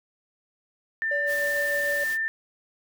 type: tone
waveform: sine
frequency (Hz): 1789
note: A6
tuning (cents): +28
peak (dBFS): -24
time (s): 1.02-2.28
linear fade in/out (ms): 0
type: tone with tremolo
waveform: triangle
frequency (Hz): 574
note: D5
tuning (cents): -40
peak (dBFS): -25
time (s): 1.11-2.04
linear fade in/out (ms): 5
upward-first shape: sine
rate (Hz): 6.6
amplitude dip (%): 35
type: noise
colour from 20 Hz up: white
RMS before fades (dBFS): -39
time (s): 1.26-2.18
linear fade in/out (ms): 50
effects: none